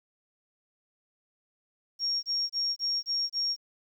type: tone bursts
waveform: sine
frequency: 5560 Hz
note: F8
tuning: 9 cents flat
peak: -26 dBFS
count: 6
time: 1.99-3.565 s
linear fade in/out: 50 ms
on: 240 ms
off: 27 ms
effects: 10-bit